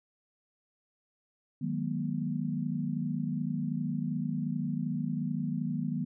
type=chord; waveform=sine; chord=G# minor seventh; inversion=second; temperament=equal with one note detuned; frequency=155.56 / 185 / 207.7 / 240.9 Hz; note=D#3 / F#3 / G#3 / B3; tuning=0 / 0 / 0 / -43 cents; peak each=-34 / -36 / -38 / -34 dBFS; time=1.61-6.05 s; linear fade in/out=10 ms; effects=none